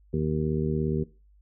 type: harmonic tone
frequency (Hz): 77.2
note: D#2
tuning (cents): -13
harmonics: 1 / 2 / 3 / 4 / 5 / 6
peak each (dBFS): -33 / -27 / -30 / -40 / -30 / -36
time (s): 0.13-1.04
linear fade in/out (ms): 10
effects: noise-tail reverb RT60 0.3 s tail -19 dB re dry + added 50 Hz sine -55 dBFS peak until 1.41 s